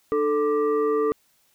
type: tone with frequency modulation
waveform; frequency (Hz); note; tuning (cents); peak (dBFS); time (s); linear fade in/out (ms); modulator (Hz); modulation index
sine; 440; A4; 0; -19; 0.12-1.12; 0; 740; 0.71
effects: white hiss -64 dBFS RMS until 1.54 s